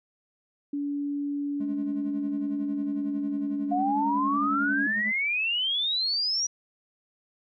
sine tone with pitch glide, 286.3 to 284.5 Hz, D4 to C#4, -44 to +45 cents, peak -27 dBFS, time 0.73-4.87 s, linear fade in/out 5 ms, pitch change -11 cents, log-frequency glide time 2.72-4.51 s
triangle tone with tremolo, 211.6 Hz, G#3, 33 cents sharp, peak -29 dBFS, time 1.6-5.12 s, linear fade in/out 5 ms, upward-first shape sine, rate 11 Hz, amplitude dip 70%
sine exponential sweep, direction up, 700 to 5830 Hz, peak -24 dBFS, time 3.71-6.47 s, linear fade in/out 10 ms
effects none

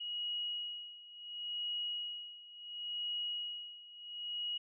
sine tone with tremolo, 2900 Hz, F#7, 35 cents flat, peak -35 dBFS, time 0-4.58 s, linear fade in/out 10 ms, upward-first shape sine, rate 0.71 Hz, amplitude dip 85%, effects none

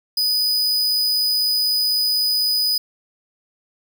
45% pulse tone, 4978 Hz, D#8, in tune, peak -16 dBFS, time 0.17-2.78 s, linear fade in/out 5 ms, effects none

